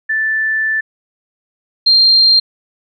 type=tone pair in turn; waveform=sine; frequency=1760 / 4186 Hz; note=A6 / C8; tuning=0 / 0 cents; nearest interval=octave + minor third; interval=1500 cents; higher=second; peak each=-13 / -6 dBFS; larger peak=second; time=0.09-0.81 / 1.86-2.4 s; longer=first; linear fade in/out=10 ms; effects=none